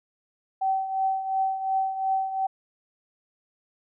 sine tone with tremolo, 768 Hz, G5, 36 cents flat, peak -20 dBFS, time 0.61-2.47 s, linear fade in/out 10 ms, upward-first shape triangle, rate 2.8 Hz, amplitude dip 70%, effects none

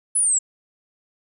sine linear sweep, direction down, 10270 to 7459 Hz, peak -16 dBFS, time 0.15-0.39 s, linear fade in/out 10 ms, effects none

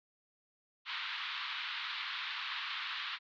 white band-pass noise, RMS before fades -40 dBFS, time 0.85-3.19 s, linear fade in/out 50 ms, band 990 to 4000 Hz, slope 48 dB/octave, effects none

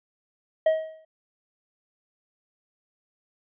triangle tone with exponential decay, 635 Hz, D#5, 35 cents sharp, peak -13 dBFS, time 0.66-1.05 s, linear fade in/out 5 ms, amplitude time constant 84 ms, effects resampled to 8000 Hz

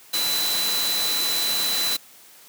sine tone in noise, 4000 Hz, B7, 21 cents sharp, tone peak -23 dBFS, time 0.13-1.97 s, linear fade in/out 10 ms, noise white, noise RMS -26 dBFS, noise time 0.13-1.97 s, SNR 0 dB, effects white hiss -49 dBFS RMS until 2.48 s + high-pass 150 Hz 12 dB/octave

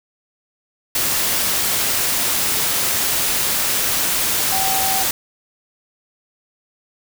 sine tone in noise, 770 Hz, G5, 31 cents flat, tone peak -22 dBFS, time 4.52-5.03 s, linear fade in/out 2 ms, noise white, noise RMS -19 dBFS, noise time 0.95-5.11 s, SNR -6 dB, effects none

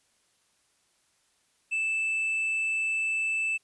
triangle tone, 2637 Hz, E7, in tune, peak -24 dBFS, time 1.71-3.58 s, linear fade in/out 20 ms, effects white hiss -69 dBFS RMS until 3.63 s + resampled to 24000 Hz

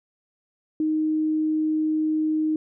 sine tone, 311.1 Hz, D#4, in tune, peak -20 dBFS, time 0.8-2.56 s, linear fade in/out 2 ms, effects none

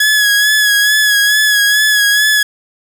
sawtooth tone with vibrato, 1685 Hz, G#6, 25 cents sharp, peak -5 dBFS, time 0-2.43 s, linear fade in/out 5 ms, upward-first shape sine, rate 2.3 Hz, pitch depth 37 cents each way, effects none

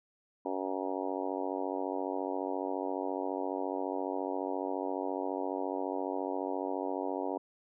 harmonic tone, 94.5 Hz, F#2, 37 cents sharp, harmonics 3 / 4 / 5 / 6 / 7 / 8 / 9 / 10, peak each -38 / -39 / -40 / -41 / -41 / -42 / -43 / -43 dBFS, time 0.45-7.38 s, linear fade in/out 5 ms, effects none

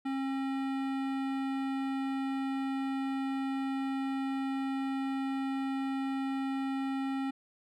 sine tone with hard clipping, 269.6 Hz, C#4, 48 cents flat, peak -33 dBFS, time 0.05-7.31 s, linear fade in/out 10 ms, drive 17 dB, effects none

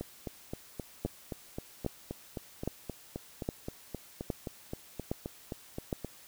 two click trains, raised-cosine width 2 ms, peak -18 / -23 dBFS, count 7 / 24, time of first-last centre 1.05-5.928 / 0.01-6.047 s, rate 1.23 / 3.81 Hz, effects white hiss -55 dBFS RMS until 6.27 s

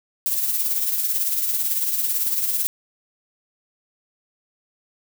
violet noise with tremolo, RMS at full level -20 dBFS, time 0.26-2.67 s, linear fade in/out 0 ms, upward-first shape triangle, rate 18 Hz, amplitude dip 55%, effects none

